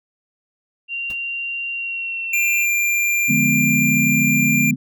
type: tone with pitch glide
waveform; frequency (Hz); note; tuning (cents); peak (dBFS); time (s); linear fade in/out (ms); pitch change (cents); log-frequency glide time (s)
sine; 2767 to 2682; F7 to E7; -17 to +29; -23; 0.88-2.67; 50; -54; 1.72-2.51
type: noise with exponential decay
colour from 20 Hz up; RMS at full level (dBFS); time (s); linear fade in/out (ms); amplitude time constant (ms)
pink; -34; 1.1-1.18; 2; 17
type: tone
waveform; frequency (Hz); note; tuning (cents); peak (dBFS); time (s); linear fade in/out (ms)
square; 2384; D7; +25; -17; 2.33-4.71; 5
type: chord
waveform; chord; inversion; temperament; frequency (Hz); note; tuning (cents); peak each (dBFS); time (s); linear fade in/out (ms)
sine; D diminished seventh; none; equal; 146.83 / 174.61 / 207.7 / 246.9; D3 / F3 / Ab3 / Cb4; 0 / 0 / 0 / 0; -23 / -25 / -22 / -20; 3.28-4.76; 20
effects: none